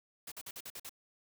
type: noise bursts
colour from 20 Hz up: white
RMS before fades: -45 dBFS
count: 7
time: 0.27-0.894 s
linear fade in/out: 5 ms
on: 48 ms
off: 48 ms
effects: none